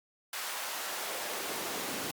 pink noise with high-pass filter sweep, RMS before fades -37 dBFS, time 0.33-2.11 s, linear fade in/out 2 ms, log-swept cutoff 1100 to 230 Hz, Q 0.93, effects Opus 48 kbps

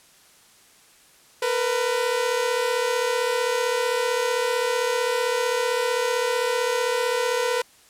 sawtooth tone pair together, 461.2 / 496.8 Hz, A#4 / B4, -19 / +10 cents, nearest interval minor second, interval 129 cents, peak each -22 / -19 dBFS, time 1.42-7.62 s, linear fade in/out 5 ms, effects white hiss -54 dBFS RMS until 7.89 s + low-pass 11000 Hz 12 dB/octave

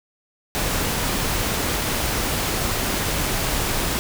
pink noise, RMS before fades -23 dBFS, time 0.55-3.99 s, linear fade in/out 0 ms, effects none

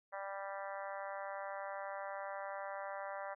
harmonic tone, 196.5 Hz, G3, 4 cents sharp, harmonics 3 / 4 / 5 / 6 / 7 / 8 / 9 / 10, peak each -45 / -47 / -49 / -51 / -52 / -53 / -54 / -55 dBFS, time 0.12-3.35 s, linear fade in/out 20 ms, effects none

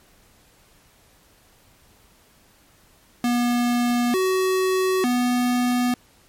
square tone with pitch steps, 241.6 / 374.9 / 246.2 Hz, B3 / F#4 / B3, -38 / +23 / -5 cents, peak -19 dBFS, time 3.24-5.94 s, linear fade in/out 2 ms, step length 900 ms, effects pink hiss -56 dBFS RMS until 6.28 s + MP3 64 kbps

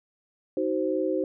sine chord, C diminished, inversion first, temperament just, 314 / 376.7 / 523.3 Hz, Eb4 / Gb4 / C5, +16 / +31 / 0 cents, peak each -28 dBFS, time 0.57-1.24 s, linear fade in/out 2 ms, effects none

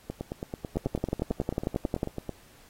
two click trains, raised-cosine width 2 ms, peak -19 / -13 dBFS, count 21 / 15, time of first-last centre 0.1-2.293 / 0.77-2.031 s, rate 9.12 / 11.1 Hz, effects pink hiss -57 dBFS RMS until 2.69 s + AAC 48 kbps

